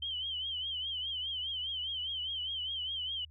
sine tone with vibrato, 3100 Hz, G7, 20 cents flat, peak -34 dBFS, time 0.02-3.25 s, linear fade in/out 5 ms, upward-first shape triangle, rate 4.9 Hz, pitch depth 110 cents each way, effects added 78 Hz sine -53 dBFS peak until 3.3 s

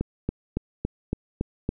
click train, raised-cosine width 3 ms, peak -12 dBFS, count 7, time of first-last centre 0.01-1.691 s, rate 3.57 Hz, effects none

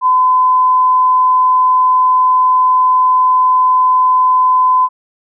sine tone, 1016 Hz, B5, 49 cents sharp, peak -7 dBFS, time 0.01-4.89 s, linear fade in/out 50 ms, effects none

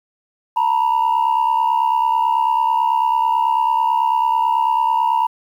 sine tone pair together, 900.9 / 970 Hz, A5 / B5, +41 / -31 cents, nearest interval minor second, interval 128 cents, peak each -15 dBFS, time 0.56-5.27 s, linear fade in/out 10 ms, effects tanh soft clip ceiling -10 dBFS + 8-bit

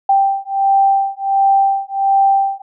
sine beating tone pair, 784 / 785.4 Hz, G5 / G5, 0 / +3 cents, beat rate 1.4 Hz, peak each -14 dBFS, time 0.09-2.62 s, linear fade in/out 5 ms, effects none

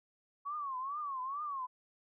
sine tone with vibrato, 1109 Hz, C#6, in tune, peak -36 dBFS, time 0.45-1.67 s, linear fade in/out 20 ms, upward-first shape triangle, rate 2.3 Hz, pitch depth 180 cents each way, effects none

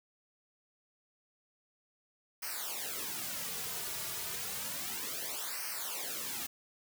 white noise with flanger, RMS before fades -39 dBFS, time 2.42-6.47 s, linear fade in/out 10 ms, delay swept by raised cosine 0.27 to 3.87 ms, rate 0.31 Hz, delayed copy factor -1, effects none

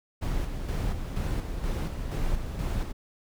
brown noise with tremolo, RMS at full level -28 dBFS, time 0.21-2.93 s, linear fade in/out 20 ms, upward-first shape square, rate 2.1 Hz, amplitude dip 45%, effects none

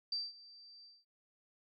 sine tone with ADSR envelope, 4670 Hz, D8, 11 cents flat, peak -33 dBFS, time 0.12-1.05 s, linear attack 4 ms, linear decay 200 ms, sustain -21 dB, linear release 210 ms, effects none

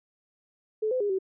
sine tone with pitch steps, 432.8 / 510 / 409.5 / 381 Hz, A4 / C5 / G#4 / G4, -29 / -44 / -24 / -49 cents, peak -24 dBFS, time 0.82-1.188 s, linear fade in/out 10 ms, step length 92 ms, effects none

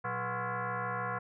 sine tone with frequency modulation, 185.2 Hz, F#3, 2 cents sharp, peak -32 dBFS, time 0.04-1.19 s, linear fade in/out 10 ms, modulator 304 Hz, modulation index 4.9, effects none

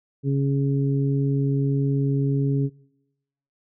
harmonic tone, 138.59 Hz, C#3, in tune, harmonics 1 / 2 / 3, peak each -20 / -26 / -30 dBFS, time 0.23-2.7 s, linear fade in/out 50 ms, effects noise-tail reverb RT60 0.9 s tail -24 dB re dry

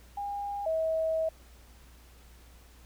sine tone pair in turn, 810 / 642.9 Hz, G#5 / E5, -43 / -43 cents, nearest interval major third, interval 400 cents, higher first, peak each -32 / -26 dBFS, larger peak second, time 0.17-0.66 / 0.66-1.29 s, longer second, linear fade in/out 5 ms, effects added 60 Hz sine -53 dBFS peak until 2.85 s + pink hiss -59 dBFS RMS until 2.85 s

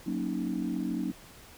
sine chord, D# minor seventh, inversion first, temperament equal, 185 / 233.1 / 277.2 / 311.1 Hz, F#3 / A#3 / C#4 / D#4, 0 / 0 / 0 / 0 cents, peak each -34 dBFS, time 0.06-1.12 s, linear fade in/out 10 ms, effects tanh soft clip ceiling -21 dBFS + pink hiss -52 dBFS RMS until 1.57 s

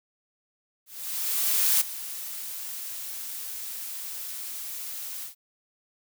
blue noise with ADSR envelope, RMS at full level -21 dBFS, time 0.86-5.35 s, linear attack 950 ms, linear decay 8 ms, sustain -15 dB, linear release 120 ms, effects none

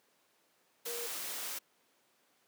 sine tone in noise, 473.1 Hz, A#4, 26 cents sharp, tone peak -41 dBFS, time 0.86-1.07 s, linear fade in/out 10 ms, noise white, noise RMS -40 dBFS, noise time 0.85-1.59 s, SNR -4 dB, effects pink hiss -71 dBFS RMS until 2.47 s + high-pass 300 Hz 12 dB/octave

